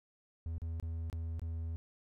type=tone with dropouts; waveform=triangle; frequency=82 Hz; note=E2; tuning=9 cents flat; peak=-34 dBFS; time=0.46-1.76 s; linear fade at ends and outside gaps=0 ms; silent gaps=0.582-0.618 / 0.799-0.826 / 1.099-1.128 / 1.395-1.417 s; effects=none